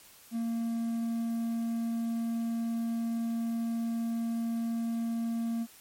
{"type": "tone", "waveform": "triangle", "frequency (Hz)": 230.2, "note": "A#3", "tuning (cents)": -22, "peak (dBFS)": -27, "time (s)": [0.31, 5.67], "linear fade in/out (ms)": 50, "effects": ["white hiss -55 dBFS RMS until 5.8 s", "MP3 64 kbps"]}